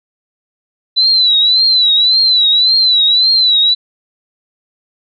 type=tone with vibrato; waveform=sine; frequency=3987 Hz; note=B7; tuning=16 cents sharp; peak=-7 dBFS; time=0.96-3.75 s; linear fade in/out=20 ms; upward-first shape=triangle; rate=1.8 Hz; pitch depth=110 cents each way; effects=none